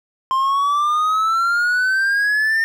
triangle exponential sweep, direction up, 1046.5 to 1821 Hz, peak -13 dBFS, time 0.31-2.64 s, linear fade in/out 0 ms, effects none

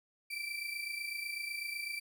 35% pulse tone pair together, 2321 / 2349 Hz, D7 / D7, -21 / 0 cents, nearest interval unison, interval 21 cents, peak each -39 / -38 dBFS, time 0.3-2 s, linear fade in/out 10 ms, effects none

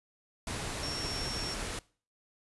sine tone in noise, 5480 Hz, F8, 34 cents flat, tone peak -37 dBFS, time 0.83-1.54 s, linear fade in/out 2 ms, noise pink, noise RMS -37 dBFS, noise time 0.47-1.79 s, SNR -3 dB, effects noise-tail reverb RT60 0.4 s tail -21 dB re dry + resampled to 24000 Hz

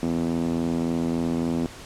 5% pulse tone with band-pass filter, 83.6 Hz, E2, 25 cents sharp, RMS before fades -25 dBFS, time 0.03-1.66 s, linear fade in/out 0 ms, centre 230 Hz, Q 2.8, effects pink hiss -42 dBFS RMS until 1.85 s + low-pass 9000 Hz 12 dB/octave

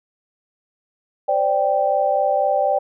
sine chord, C suspended second, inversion none, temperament equal, 523.3 / 587.3 / 784 Hz, C5 / D5 / G5, 0 / 0 / 0 cents, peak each -23 / -19 / -19 dBFS, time 1.28-2.79 s, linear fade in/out 10 ms, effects none

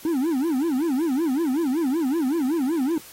triangle tone with vibrato, 293.7 Hz, D4, in tune, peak -18 dBFS, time 0.05-2.98 s, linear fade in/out 2 ms, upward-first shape sine, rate 5.3 Hz, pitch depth 270 cents each way, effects white hiss -45 dBFS RMS until 3.12 s + AAC 48 kbps

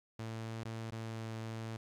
sawtooth tone with dropouts, 112.4 Hz, A2, 37 cents sharp, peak -36 dBFS, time 0.19-1.77 s, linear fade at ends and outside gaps 5 ms, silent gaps 0.636-0.651 / 0.907-0.921 s, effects low-pass 8000 Hz 12 dB/octave + 12-bit

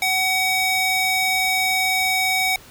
square tone with high-pass filter, 753 Hz, F#5, 30 cents sharp, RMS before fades -20 dBFS, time 0.02-2.56 s, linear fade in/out 2 ms, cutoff 1500 Hz, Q 1.8, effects pink hiss -45 dBFS RMS until 2.7 s

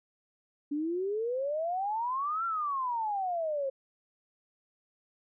sine exponential two-way sweep, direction up then down, 283.8 to 1380 to 528 Hz, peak -29 dBFS, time 0.71-3.7 s, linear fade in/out 10 ms, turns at 2.45 s, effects none

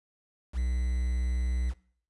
triangle tone with quantisation, 61.74 Hz, B1, in tune, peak -24 dBFS, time 0.53-1.74 s, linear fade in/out 50 ms, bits 8, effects noise-tail reverb RT60 0.6 s tail -21 dB re dry + resampled to 24000 Hz

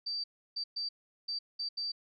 sine tone bursts at uneven times, 4651 Hz, D8, 18 cents flat, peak -33 dBFS, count 6, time 0.06-0.24 / 0.56-0.64 / 0.76-0.89 / 1.28-1.39 / 1.59-1.69 / 1.77-1.92 s, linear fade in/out 10 ms, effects none

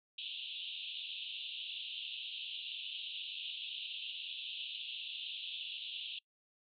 pink band-pass noise, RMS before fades -44 dBFS, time 0.18-6.19 s, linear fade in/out 5 ms, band 2700 to 3800 Hz, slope 96 dB/octave, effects noise-tail reverb RT60 0.1 s tail -26 dB re dry

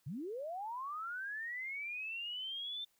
sine linear sweep, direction up, 116.4 to 3582 Hz, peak -39 dBFS, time 0.06-2.85 s, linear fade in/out 10 ms, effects white hiss -75 dBFS RMS until 2.99 s

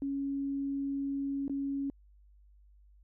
sine tone with dropouts, 277.2 Hz, C#4, in tune, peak -31 dBFS, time 0.02-1.9 s, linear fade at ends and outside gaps 1 ms, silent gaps 1.48-1.496 s, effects added 50 Hz sine -57 dBFS peak until 3.03 s

